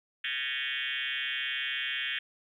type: tone with frequency modulation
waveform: sine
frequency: 2489 Hz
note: D#7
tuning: in tune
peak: -30 dBFS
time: 0.24-2.19 s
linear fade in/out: 5 ms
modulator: 134 Hz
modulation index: 6.6
effects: 11-bit